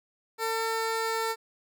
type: tone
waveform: 15% pulse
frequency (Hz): 449.8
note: A4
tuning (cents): +38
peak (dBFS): -21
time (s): 0.38-1.36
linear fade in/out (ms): 50
effects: none